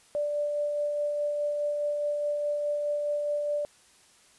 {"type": "tone with tremolo", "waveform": "sine", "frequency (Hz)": 587.3, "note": "D5", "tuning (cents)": 0, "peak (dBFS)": -25, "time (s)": [0.15, 3.65], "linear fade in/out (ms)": 0, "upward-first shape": "sine", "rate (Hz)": 4.8, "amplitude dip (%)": 25, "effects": ["white hiss -59 dBFS RMS until 4.38 s", "resampled to 24000 Hz"]}